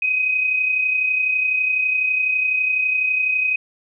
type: tone pair together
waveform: sine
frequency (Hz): 2515 / 2547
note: D#7 / D#7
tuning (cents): +18 / +40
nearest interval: unison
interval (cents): 22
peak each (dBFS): -17 / -27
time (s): 0.02-3.56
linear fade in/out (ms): 5
effects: none